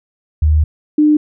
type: tone pair in turn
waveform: sine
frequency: 76.7 / 301.4 Hz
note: D#2 / D4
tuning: -24 / +45 cents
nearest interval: 2 octaves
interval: 2369 cents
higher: second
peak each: -8 / -7 dBFS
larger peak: second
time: 0.42-0.64 / 0.98-1.17 s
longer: first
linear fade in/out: 5 ms
effects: none